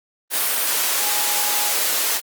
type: tone in noise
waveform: sine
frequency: 830.6 Hz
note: G#5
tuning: in tune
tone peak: -29 dBFS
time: 0.98-1.74 s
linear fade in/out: 50 ms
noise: white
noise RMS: -20 dBFS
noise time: 0.3-2.21 s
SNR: -12 dB
effects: high-pass 400 Hz 12 dB/octave + Opus 32 kbps